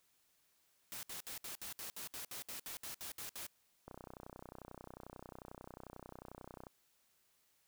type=noise bursts; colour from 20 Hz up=white; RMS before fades=-46 dBFS; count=15; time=0.92-3.466 s; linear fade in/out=0 ms; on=110 ms; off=64 ms
type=click train; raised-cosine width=1 ms; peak=-35 dBFS; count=88; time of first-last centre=3.88-6.668 s; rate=31.2 Hz
effects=white hiss -75 dBFS RMS until 7.67 s

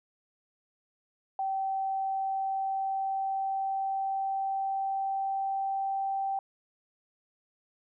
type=tone with pitch glide; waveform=sine; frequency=773 to 780.2 Hz; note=G5 to G5; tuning=-24 to -8 cents; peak=-28 dBFS; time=1.39-6.39 s; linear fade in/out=2 ms; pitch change=+16 cents; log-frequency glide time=1.75-6.04 s; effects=none

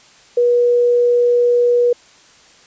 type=tone; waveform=sine; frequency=483.4 Hz; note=B4; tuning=37 cents flat; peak=-10 dBFS; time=0.37-1.93 s; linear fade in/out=5 ms; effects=white hiss -47 dBFS RMS until 2.66 s + resampled to 16000 Hz

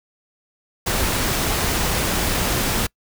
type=noise; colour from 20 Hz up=pink; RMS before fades=-21 dBFS; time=0.86-2.87 s; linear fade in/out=10 ms; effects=noise-tail reverb RT60 0.1 s tail -26 dB re dry

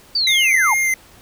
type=linear sweep; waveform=sine; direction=down; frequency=4699 to 784 Hz; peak=-15 dBFS; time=0.15-0.74 s; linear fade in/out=5 ms
type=tone with vibrato; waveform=square; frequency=2093 Hz; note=C7; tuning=in tune; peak=-16 dBFS; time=0.27-0.94 s; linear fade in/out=2 ms; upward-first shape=sine; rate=2.5 Hz; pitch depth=27 cents each way
effects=pink hiss -47 dBFS RMS until 1.21 s

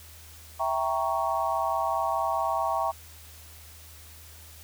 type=chord; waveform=sine; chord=E diminished seventh; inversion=none; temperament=equal; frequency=659.3 / 784 / 932.3 / 1108.7 Hz; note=E5 / G5 / Bb5 / Db6; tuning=0 / 0 / 0 / 0 cents; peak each=-30 dBFS; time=0.59-2.92 s; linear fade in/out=20 ms; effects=added 79 Hz sine -49 dBFS peak until 4.63 s + white hiss -50 dBFS RMS until 4.63 s

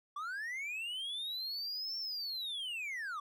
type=linear two-way sweep; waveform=triangle; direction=up then down; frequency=1129 to 5460 to 1129 Hz; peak=-36 dBFS; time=0.16-3.2 s; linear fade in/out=5 ms; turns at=1.98 s; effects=none

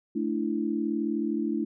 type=chord; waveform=sine; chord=A suspended fourth; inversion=none; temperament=equal with one note detuned; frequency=220 / 293.7 / 332.9 Hz; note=A3 / D4 / E4; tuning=0 / 0 / +17 cents; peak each=-30 dBFS; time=0.15-1.65 s; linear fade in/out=10 ms; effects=none

